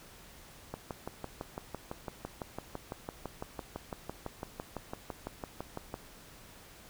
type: click train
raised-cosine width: 1 ms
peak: -23 dBFS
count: 32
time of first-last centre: 0.74-5.941 s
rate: 5.96 Hz
effects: pink hiss -54 dBFS RMS until 6.89 s